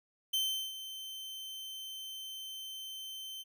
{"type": "tone with ADSR envelope", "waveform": "40% pulse", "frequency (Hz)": 3094, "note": "G7", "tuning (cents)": -23, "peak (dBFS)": -28, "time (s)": [0.33, 3.44], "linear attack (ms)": 10, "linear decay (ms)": 380, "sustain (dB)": -13, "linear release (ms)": 30, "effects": []}